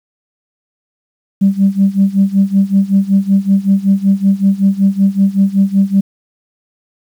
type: tone with tremolo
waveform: sine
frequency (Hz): 196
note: G3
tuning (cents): 0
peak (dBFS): -4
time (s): 1.41-6.01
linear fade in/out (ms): 10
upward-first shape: sine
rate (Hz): 5.3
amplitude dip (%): 90
effects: tanh soft clip ceiling -1 dBFS + 7-bit